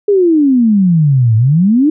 sine exponential two-way sweep, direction down then up, 419.7 to 107.3 to 318.4 Hz, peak -6 dBFS, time 0.08-1.9 s, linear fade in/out 5 ms, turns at 1.36 s, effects none

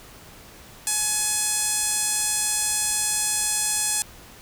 sawtooth tone with band-pass filter, 846 Hz, G#5, 32 cents sharp, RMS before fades -24 dBFS, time 0.87-4.02 s, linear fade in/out 0 ms, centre 8600 Hz, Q 2.5, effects pink hiss -46 dBFS RMS until 4.41 s

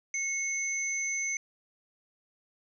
sine tone pair together, 2182 / 6152 Hz, C#7 / G8, -28 / -33 cents, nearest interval octave + tritone, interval 1795 cents, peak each -32 / -32 dBFS, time 0.14-1.37 s, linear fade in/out 2 ms, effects none

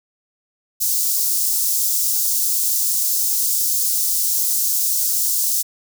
white high-pass noise, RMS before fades -19 dBFS, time 0.8-5.63 s, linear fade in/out 20 ms, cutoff 5300 Hz, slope 24 dB/octave, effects none

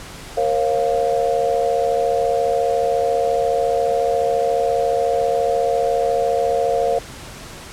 sine chord, Bb minor, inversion none, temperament equal with one note detuned, 466.2 / 540.5 / 698.5 Hz, Bb4 / Db5 / F5, 0 / -44 / 0 cents, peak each -20 dBFS, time 0.37-6.99 s, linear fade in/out 5 ms, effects pink hiss -36 dBFS RMS until 7.72 s + low-pass 10000 Hz 12 dB/octave

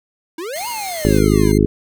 square exponential two-way sweep, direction up then down, 310.3 to 987.8 to 310.3 Hz, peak -25 dBFS, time 0.38-1.52 s, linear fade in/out 5 ms, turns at 0.68 s
10% pulse tone with pitch glide, 2126 to 2097 Hz, C7 to C7, +27 to +3 cents, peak -20 dBFS, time 0.53-1.58 s, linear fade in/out 5 ms, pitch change -24 cents, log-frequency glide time 0.93-1.08 s
white noise, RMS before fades -34 dBFS, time 0.55-1.2 s, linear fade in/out 10 ms
harmonic tone, 51.91 Hz, G#1, in tune, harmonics 1 / 2 / 3 / 4 / 5 / 6 / 7 / 8, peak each -19 / -19 / -19 / -19 / -19 / -19 / -19 / -19 dBFS, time 1.05-1.66 s, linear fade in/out 0 ms
effects none

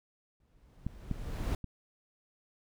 brown noise with exponential growth, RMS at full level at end -30 dBFS, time 0.4-1.55 s, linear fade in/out 2 ms, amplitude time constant 250 ms
clicks, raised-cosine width 5 ms, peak -21 / -19 / -27 dBFS, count 3, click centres 0.866 / 1.113 / 1.643 s
effects none

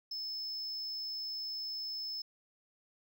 triangle tone, 5240 Hz, E8, 11 cents flat, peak -36 dBFS, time 0.11-2.22 s, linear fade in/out 5 ms, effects none

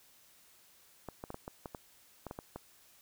clicks, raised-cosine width 1 ms, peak -27 dBFS, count 11, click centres 1.087 / 1.239 / 1.304 / 1.344 / 1.479 / 1.658 / 1.748 / 2.267 / 2.311 / 2.389 / 2.56 s, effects white hiss -63 dBFS RMS until 3.01 s

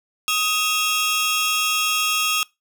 sawtooth tone cluster, 1256 / 2712 / 3303 Hz, D#6 / E7 / G#7, +16 / +49 / -10 cents, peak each -20 dBFS, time 0.28-2.43 s, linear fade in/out 0 ms, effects noise-tail reverb RT60 0.2 s tail -22 dB re dry

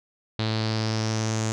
sawtooth tone with low-pass filter sweep, 110.3 Hz, A2, 5 cents sharp, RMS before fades -26 dBFS, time 0.39-1.52 s, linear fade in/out 0 ms, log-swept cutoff 4000 to 7000 Hz, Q 4.8, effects none

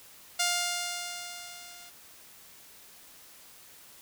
5% pulse tone with level ramp, 704 Hz, F5, 14 cents sharp, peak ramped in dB -13 to -38 dBFS, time 0.39-1.9 s, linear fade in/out 10 ms, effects white hiss -53 dBFS RMS until 4.01 s

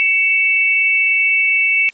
sine tone pair together, 2241 / 2656 Hz, C#7 / E7, +18 / +12 cents, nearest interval minor third, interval 294 cents, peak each -14 dBFS, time 0-1.89 s, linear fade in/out 0 ms, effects white hiss -53 dBFS RMS until 1.93 s + MP3 32 kbps

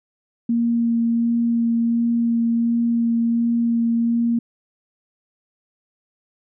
sine tone with vibrato, 233 Hz, A#3, 1 cent flat, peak -16 dBFS, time 0.49-4.39 s, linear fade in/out 5 ms, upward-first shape sine, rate 1.4 Hz, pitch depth 10 cents each way, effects none

